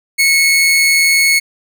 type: tone with amplitude modulation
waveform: sawtooth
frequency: 2193 Hz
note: C#7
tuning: 19 cents flat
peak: -4 dBFS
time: 0.18-1.4 s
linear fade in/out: 20 ms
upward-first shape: sine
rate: 162 Hz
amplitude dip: 30%
effects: none